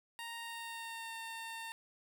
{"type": "tone with pitch glide", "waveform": "15% pulse", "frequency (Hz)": [930, 908.8], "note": ["A#5", "A#5"], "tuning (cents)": [-4, -44], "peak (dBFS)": -36, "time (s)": [0.19, 1.72], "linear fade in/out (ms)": 0, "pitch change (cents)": -40, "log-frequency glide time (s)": [0.38, 1.16], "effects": []}